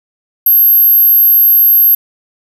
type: tone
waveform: sine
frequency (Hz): 12544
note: G9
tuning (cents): 0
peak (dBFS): -4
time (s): 0.46-1.95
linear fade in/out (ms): 5
effects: none